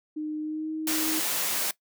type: tone with pitch glide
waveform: sine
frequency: 306.1 to 314.2 Hz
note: D#4 to D#4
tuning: -28 to +17 cents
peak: -28 dBFS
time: 0.16-1.2 s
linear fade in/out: 10 ms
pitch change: +45 cents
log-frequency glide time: 0.4-0.71 s
type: noise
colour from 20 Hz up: white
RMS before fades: -28 dBFS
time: 0.87-1.71 s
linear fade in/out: 2 ms
effects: noise-tail reverb RT60 0.1 s tail -19 dB re dry + high-pass 200 Hz 12 dB/octave